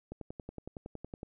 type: click train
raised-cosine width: 2 ms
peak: -28 dBFS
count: 13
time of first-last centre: 0.12-1.231 s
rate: 10.8 Hz
effects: none